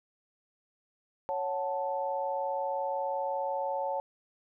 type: chord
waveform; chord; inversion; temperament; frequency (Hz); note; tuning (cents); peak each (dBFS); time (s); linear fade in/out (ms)
sine; F# minor; second; equal; 554.4 / 740 / 880; C#5 / F#5 / A5; 0 / 0 / 0; -33 / -37 / -33; 1.29-4; 0
effects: none